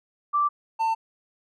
sine / triangle tone pair in turn, 1171 / 896.8 Hz, D6 / A5, -5 / +33 cents, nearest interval perfect fourth, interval 462 cents, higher first, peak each -19 / -19 dBFS, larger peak neither, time 0.33-0.49 / 0.79-0.95 s, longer neither, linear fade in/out 20 ms, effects none

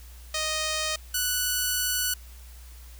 5% pulse tone pair in turn, 622.3 / 1480.9 Hz, D#5 / F#6, 0 / +1 cents, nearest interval octave + minor third, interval 1501 cents, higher second, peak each -15 / -13 dBFS, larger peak second, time 0.34-0.96 / 1.14-2.14 s, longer second, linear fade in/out 5 ms, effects added 60 Hz sine -43 dBFS peak until 2.99 s + white hiss -53 dBFS RMS until 2.99 s

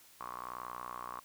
sawtooth tone with band-pass filter, 61.2 Hz, B1, 15 cents flat, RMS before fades -44 dBFS, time 0.2-1.2 s, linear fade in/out 5 ms, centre 1100 Hz, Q 10, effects white hiss -60 dBFS RMS until 1.24 s

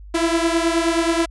sawtooth beating tone pair, 329.6 / 339 Hz, E4 / E4, 0 / +49 cents, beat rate 9.4 Hz, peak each -15 / -17 dBFS, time 0.14-1.26 s, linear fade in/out 10 ms, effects added 50 Hz sine -36 dBFS peak until 1.3 s + resampled to 24000 Hz

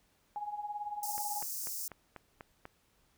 sine tone with tremolo, 830.6 Hz, G#5, in tune, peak -33 dBFS, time 0.36-1.42 s, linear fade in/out 0 ms, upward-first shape triangle, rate 18 Hz, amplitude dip 80%
white high-pass noise, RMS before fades -39 dBFS, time 1.03-1.88 s, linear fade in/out 2 ms, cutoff 5100 Hz, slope 48 dB/octave
click train, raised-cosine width 0.5 ms, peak -30 dBFS, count 7, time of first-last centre 1.18-2.654 s, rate 4.07 Hz
effects pink hiss -71 dBFS RMS until 3.17 s

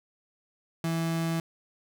35% pulse tone, 164.81 Hz, E3, in tune, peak -25 dBFS, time 0.84-1.4 s, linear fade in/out 2 ms, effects none

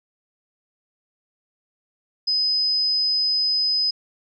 sine tone, 5030 Hz, D#8, 18 cents sharp, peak -18 dBFS, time 2.27-3.91 s, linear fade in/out 10 ms, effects none

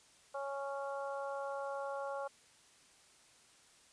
harmonic tone, 277.2 Hz, C#4, in tune, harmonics 2 / 3 / 4 / 5, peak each -40 / -44 / -46 / -48 dBFS, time 0.34-2.28 s, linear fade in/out 10 ms, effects white hiss -64 dBFS RMS until 3.92 s + resampled to 22050 Hz

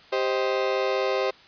35% pulse chord, C minor, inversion second, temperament just, 392.4 / 523.3 / 627.9 Hz, G4 / C5 / Eb5, +2 / 0 / +16 cents, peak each -25 / -24 / -28 dBFS, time 0.12-1.31 s, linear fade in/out 10 ms, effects white hiss -51 dBFS RMS until 1.47 s + resampled to 11025 Hz

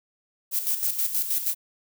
violet noise with tremolo, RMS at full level -24 dBFS, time 0.51-1.55 s, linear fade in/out 50 ms, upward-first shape square, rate 6.3 Hz, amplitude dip 60%, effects none

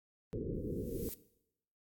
white low-pass noise, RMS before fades -39 dBFS, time 0.33-1.09 s, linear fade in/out 0 ms, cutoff 490 Hz, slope 96 dB/octave
violet noise with exponential growth, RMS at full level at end -41 dBFS, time 0.54-1.14 s, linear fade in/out 2 ms, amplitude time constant 130 ms
effects noise-tail reverb RT60 0.8 s tail -19 dB re dry + AAC 64 kbps

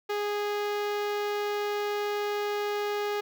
sawtooth tone with notch filter, 413.3 Hz, G#4, 8 cents flat, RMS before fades -30 dBFS, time 0.09-3.21 s, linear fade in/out 10 ms, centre 9300 Hz, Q 0.53, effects none

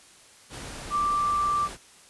sine tone in noise, 1174.7 Hz, D6, in tune, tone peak -22 dBFS, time 0.9-1.69 s, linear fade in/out 50 ms, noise pink, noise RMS -39 dBFS, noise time 0.49-1.78 s, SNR +14 dB, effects white hiss -53 dBFS RMS until 2.09 s + resampled to 24000 Hz

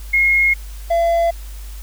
sine / triangle tone pair in turn, 2154 / 676.9 Hz, C7 / E5, +50 / +46 cents, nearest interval octave + minor sixth, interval 2004 cents, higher first, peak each -11 dBFS, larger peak neither, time 0.13-0.54 / 0.9-1.31 s, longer neither, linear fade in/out 10 ms, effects added 50 Hz sine -29 dBFS peak until 1.82 s + white hiss -43 dBFS RMS until 1.82 s

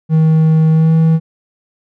triangle tone with pitch glide, 158.7 to 161.47 Hz, D#3 to E3, +35 to -35 cents, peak -5 dBFS, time 0.09-1.2 s, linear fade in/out 50 ms, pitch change +30 cents, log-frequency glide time 0.71-0.93 s, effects none

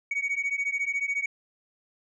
sine beating tone pair, 2237 / 2251 Hz, C#7 / C#7, +15 / +26 cents, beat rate 14 Hz, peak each -27 dBFS, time 0.11-1.26 s, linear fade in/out 5 ms, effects tanh soft clip ceiling -23 dBFS

